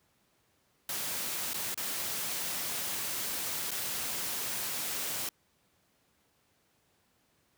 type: noise with dropouts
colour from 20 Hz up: white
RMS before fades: -35 dBFS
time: 0.89-5.29 s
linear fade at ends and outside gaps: 2 ms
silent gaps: 1.534-1.542 / 1.744-1.775 / 3.708-3.715 s
effects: pink hiss -71 dBFS RMS until 7.57 s + high-pass 80 Hz 12 dB/octave